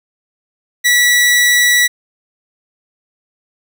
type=tone; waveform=sawtooth; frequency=1948 Hz; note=B6; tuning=24 cents flat; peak=-5 dBFS; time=0.84-1.88 s; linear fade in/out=20 ms; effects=none